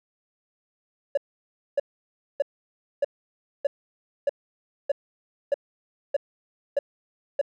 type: tone bursts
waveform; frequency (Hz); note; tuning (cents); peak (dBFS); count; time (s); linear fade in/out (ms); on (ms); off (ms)
triangle; 566; C#5; +36; -15; 11; 1.15-7.414; 5; 24; 600
effects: tanh soft clip ceiling -14 dBFS